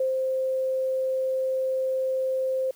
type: tone with ADSR envelope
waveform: sine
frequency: 523.3 Hz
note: C5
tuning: in tune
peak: -21 dBFS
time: 0-2.71 s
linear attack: 4 ms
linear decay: 130 ms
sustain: -2 dB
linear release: 4 ms
effects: white hiss -57 dBFS RMS until 2.75 s